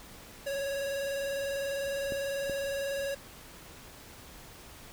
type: tone with vibrato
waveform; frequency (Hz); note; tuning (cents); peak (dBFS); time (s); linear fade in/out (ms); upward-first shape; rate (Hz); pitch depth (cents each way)
square; 554.4; C#5; 0; -32; 0.46-3.15; 10; sine; 20; 35
type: clicks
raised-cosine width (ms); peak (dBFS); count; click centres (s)
2; -24; 2; 2.122 / 2.497
effects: pink hiss -50 dBFS RMS until 4.92 s